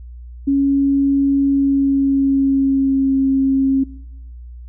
sine tone with pitch glide, 277.2 to 269.2 Hz, C#4 to C4, 0 to +49 cents, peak -12 dBFS, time 0.47-3.84 s, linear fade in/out 10 ms, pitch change -51 cents, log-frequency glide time 1.47-3.22 s, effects noise-tail reverb RT60 0.9 s tail -22 dB re dry + added 60 Hz sine -32 dBFS peak until 4.68 s

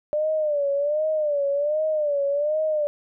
sine tone with vibrato, 592 Hz, D5, 14 cents sharp, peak -20 dBFS, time 0.13-2.87 s, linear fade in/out 0 ms, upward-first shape sine, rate 1.3 Hz, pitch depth 99 cents each way, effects none

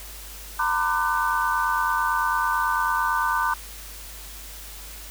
sine tone cluster, 922 / 1011 / 1187 / 1506 Hz, A#5 / B5 / D6 / F#6, -19 / +40 / +18 / +30 cents, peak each -26 dBFS, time 0.59-3.54 s, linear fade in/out 5 ms, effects added 50 Hz sine -41 dBFS peak until 5.1 s + white hiss -41 dBFS RMS until 5.1 s

